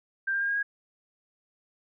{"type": "tone with pitch steps", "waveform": "sine", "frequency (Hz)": [1581, 1596.6, 1612.4, 1628.3, 1644.3], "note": ["G6", "G6", "G6", "G#6", "G#6"], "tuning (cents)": [14, 31, 48, -35, -18], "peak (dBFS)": -25, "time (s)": [0.27, 0.63], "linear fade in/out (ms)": 10, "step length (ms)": 72, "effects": []}